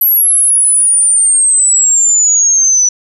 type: exponential sweep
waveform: sine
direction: down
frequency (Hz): 11840 to 5920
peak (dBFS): -6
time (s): 0.01-2.89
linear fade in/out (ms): 5
effects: none